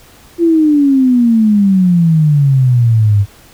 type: exponential sweep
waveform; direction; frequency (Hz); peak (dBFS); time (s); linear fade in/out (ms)
sine; down; 345.3 to 98.4; -6; 0.38-3.26; 50
effects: pink hiss -42 dBFS RMS until 3.53 s